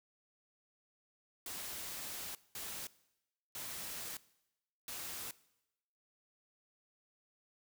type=noise bursts at uneven times; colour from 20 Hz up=white; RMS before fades=-44 dBFS; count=4; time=1.46-2.35 / 2.55-2.87 / 3.55-4.17 / 4.88-5.31 s; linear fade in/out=2 ms; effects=noise-tail reverb RT60 0.9 s tail -20 dB re dry